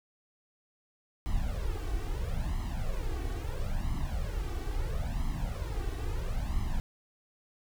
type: noise with flanger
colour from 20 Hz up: brown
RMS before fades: -32 dBFS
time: 1.26-6.8 s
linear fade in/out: 0 ms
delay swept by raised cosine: 0.97 to 2.67 ms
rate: 0.75 Hz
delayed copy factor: +0.85
effects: none